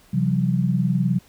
sine tone cluster, 132.2 / 170.9 / 190.2 Hz, C3 / F3 / F#3, +18 / -37 / +48 cents, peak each -22 dBFS, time 0.13-1.19 s, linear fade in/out 10 ms, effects pink hiss -54 dBFS RMS until 1.28 s

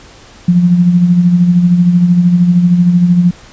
sine tone with tremolo, 176.1 Hz, F3, 15 cents sharp, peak -3 dBFS, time 0.48-3.31 s, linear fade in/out 5 ms, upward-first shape sine, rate 13 Hz, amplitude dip 50%, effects pink hiss -38 dBFS RMS until 3.52 s + resampled to 16000 Hz

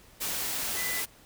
sine tone in noise, 1997 Hz, B6, 19 cents sharp, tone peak -34 dBFS, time 0.76-1.02 s, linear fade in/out 20 ms, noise white, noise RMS -32 dBFS, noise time 0.2-1.06 s, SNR -5 dB, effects pink hiss -56 dBFS RMS until 1.25 s

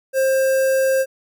square tone with notch filter, 531 Hz, C5, 25 cents sharp, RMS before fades -17 dBFS, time 0.13-1.06 s, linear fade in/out 50 ms, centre 3500 Hz, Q 0.72, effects none

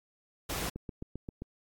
pink noise, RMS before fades -35 dBFS, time 0.49-0.7 s, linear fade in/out 10 ms
click train, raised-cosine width 3 ms, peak -26 dBFS, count 6, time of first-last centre 0.76-1.421 s, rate 7.57 Hz
effects AAC 64 kbps

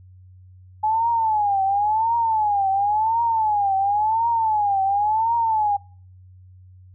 sine tone with vibrato, 850 Hz, G#5, 40 cents sharp, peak -17 dBFS, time 0.83-5.77 s, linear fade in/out 10 ms, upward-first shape triangle, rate 0.94 Hz, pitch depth 180 cents each way, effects noise-tail reverb RT60 0.5 s tail -26 dB re dry + added 92 Hz sine -44 dBFS peak until 6.94 s

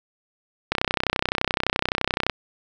click train, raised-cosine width 0.3 ms, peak -4 dBFS, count 51, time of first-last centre 0.72-2.297 s, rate 31.7 Hz, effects none

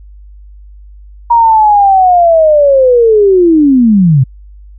sine linear sweep, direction down, 950 to 123.47 Hz, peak -3 dBFS, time 1.3-4.24 s, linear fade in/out 10 ms, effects added 50 Hz sine -31 dBFS peak until 4.78 s

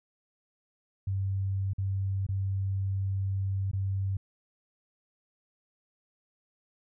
sine tone with dropouts, 97 Hz, G2, 18 cents flat, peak -27 dBFS, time 1.07-4.17 s, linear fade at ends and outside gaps 5 ms, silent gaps 1.734-1.782 / 2.266-2.288 / 3.714-3.732 s, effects none

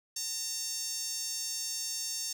sawtooth tone with high-pass filter, 910 Hz, A#5, 42 cents flat, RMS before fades -36 dBFS, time 0.16-2.33 s, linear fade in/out 5 ms, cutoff 5900 Hz, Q 3.4, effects none

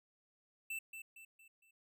square tone with echo, 2663 Hz, E7, 17 cents sharp, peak -40 dBFS, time 0.7-0.79 s, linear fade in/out 5 ms, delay 230 ms, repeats 4, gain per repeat -7 dB, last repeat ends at 1.71 s, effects none

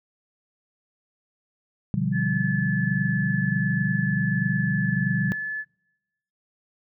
sine chord, G dominant seventh, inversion first, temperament equal, 123.47 / 146.83 / 174.61 / 196 Hz, B2 / D3 / F3 / G3, 0 / 0 / 0 / 0 cents, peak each -28 / -27 / -27 / -27 dBFS, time 1.94-5.32 s, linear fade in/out 0 ms
sine tone, 1727 Hz, A6, 33 cents flat, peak -27 dBFS, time 2.12-5.65 s, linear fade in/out 50 ms
effects noise-tail reverb RT60 1.0 s tail -26 dB re dry

